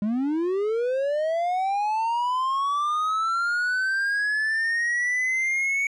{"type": "linear sweep", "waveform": "triangle", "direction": "up", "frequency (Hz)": [200, 2240], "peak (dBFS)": -20, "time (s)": [0.02, 5.87], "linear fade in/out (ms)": 2, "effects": ["resampled to 24000 Hz"]}